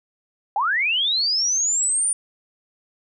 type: linear sweep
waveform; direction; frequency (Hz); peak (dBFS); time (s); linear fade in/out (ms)
sine; up; 752 to 9397; -18; 0.56-2.13; 2
effects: none